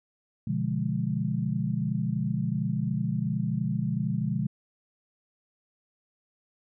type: chord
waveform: sine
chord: B diminished seventh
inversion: none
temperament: equal with one note detuned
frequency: 123.47 / 146.32 / 174.61 / 207.7 Hz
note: B2 / D3 / F3 / Ab3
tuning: 0 / -6 / 0 / 0 cents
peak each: -31 dBFS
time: 0.47-4.47 s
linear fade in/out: 5 ms
effects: none